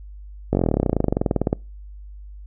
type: slowing click train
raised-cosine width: 2 ms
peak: -5 dBFS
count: 29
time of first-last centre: 0.53-1.529 s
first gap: 20 ms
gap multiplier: 1.04
effects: noise-tail reverb RT60 0.3 s tail -26 dB re dry + added 50 Hz sine -36 dBFS peak until 2.46 s